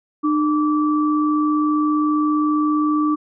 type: tone pair together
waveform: sine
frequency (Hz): 302.5 / 1160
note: D#4 / D6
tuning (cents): -49 / -22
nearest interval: octave + major seventh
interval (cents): 2327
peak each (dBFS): -16 / -22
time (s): 0.23-3.16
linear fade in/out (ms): 20
effects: none